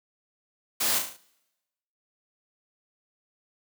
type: noise with echo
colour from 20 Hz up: white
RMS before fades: -26 dBFS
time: 0.8-0.99 s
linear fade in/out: 10 ms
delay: 36 ms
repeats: 5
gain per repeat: -5 dB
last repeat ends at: 1.17 s
effects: noise-tail reverb RT60 1.0 s tail -24 dB re dry + high-pass 150 Hz 12 dB/octave